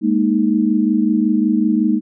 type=chord; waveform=sine; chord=Ab suspended second; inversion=none; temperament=equal; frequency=207.7 / 233.1 / 311.1 Hz; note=Ab3 / Bb3 / Eb4; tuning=0 / 0 / 0 cents; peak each=-17 dBFS; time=0.01-2.01 s; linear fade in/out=50 ms; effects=none